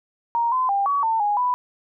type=tone with pitch steps; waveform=sine; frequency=936 / 1024 / 797 / 1131 / 897 / 826 / 991 Hz; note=A#5 / C6 / G5 / C#6 / A5 / G#5 / B5; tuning=+7 / -38 / +28 / +34 / +33 / -10 / +6 cents; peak=-18 dBFS; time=0.35-1.54 s; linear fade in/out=0 ms; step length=170 ms; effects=none